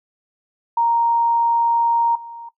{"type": "tone with level steps", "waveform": "sine", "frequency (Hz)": 932.3, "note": "A#5", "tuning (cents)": 0, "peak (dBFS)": [-14, -32], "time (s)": [0.77, 2.49], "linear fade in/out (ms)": 5, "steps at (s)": 2.15, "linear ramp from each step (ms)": 5, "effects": ["noise-tail reverb RT60 0.1 s tail -17 dB re dry"]}